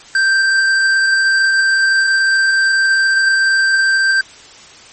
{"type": "tone with tanh clipping", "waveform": "sine", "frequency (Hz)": 1568, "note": "G6", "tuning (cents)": 0, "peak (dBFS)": -12, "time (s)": [0.15, 4.21], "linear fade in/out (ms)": 2, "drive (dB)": 13, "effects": ["white hiss -39 dBFS RMS until 4.92 s", "MP3 32 kbps"]}